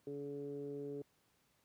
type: tone with low-pass filter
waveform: 15% pulse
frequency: 142.4 Hz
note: C#3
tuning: 47 cents sharp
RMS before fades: -44 dBFS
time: 0.07-1.02 s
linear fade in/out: 2 ms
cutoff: 390 Hz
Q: 7.6
effects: pink hiss -75 dBFS RMS until 1.64 s + high-pass 80 Hz 12 dB/octave